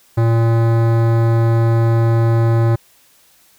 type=tone with hard clipping; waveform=sine; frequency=114.9 Hz; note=A#2; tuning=25 cents flat; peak=-13 dBFS; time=0.17-2.76 s; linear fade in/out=10 ms; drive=18 dB; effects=white hiss -52 dBFS RMS until 3.58 s